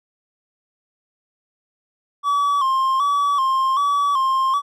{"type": "tone with vibrato", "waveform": "triangle", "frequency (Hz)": 1100, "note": "C#6", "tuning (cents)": -14, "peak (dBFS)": -14, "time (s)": [2.23, 4.62], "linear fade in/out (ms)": 50, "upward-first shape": "square", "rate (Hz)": 1.3, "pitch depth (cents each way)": 66, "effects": []}